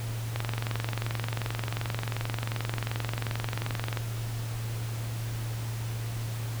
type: click train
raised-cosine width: 0.3 ms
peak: -15 dBFS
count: 83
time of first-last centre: 0.36-3.972 s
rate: 22.7 Hz
effects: added 114 Hz sine -31 dBFS peak until 6.6 s + pink hiss -42 dBFS RMS until 6.6 s